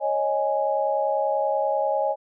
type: chord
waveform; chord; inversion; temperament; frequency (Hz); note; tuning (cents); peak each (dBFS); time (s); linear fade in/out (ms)
sine; C# suspended second; none; equal with one note detuned; 552.1 / 622.3 / 830.6; C#5 / D#5 / G#5; -7 / 0 / 0; -25; 0-2.16; 50
effects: none